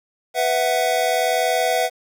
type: chord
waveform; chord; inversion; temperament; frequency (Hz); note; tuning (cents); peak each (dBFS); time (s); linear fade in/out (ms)
square; B suspended fourth; none; equal with one note detuned; 497.3 / 659.3 / 740; B4 / E5 / F#5; +12 / 0 / 0; -24 / -22 / -22; 0.34-1.9; 50
effects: 9-bit